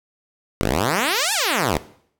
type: exponential two-way sweep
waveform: 5% pulse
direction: up then down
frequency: 41.75 to 921 to 63.4 Hz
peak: -7 dBFS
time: 0.61-1.78 s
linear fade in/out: 0 ms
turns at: 1.33 s
effects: noise-tail reverb RT60 0.6 s tail -17 dB re dry